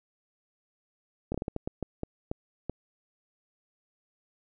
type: slowing click train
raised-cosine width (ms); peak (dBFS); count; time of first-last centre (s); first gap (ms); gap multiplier
2; -18; 11; 1.32-2.696; 24; 1.36
effects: none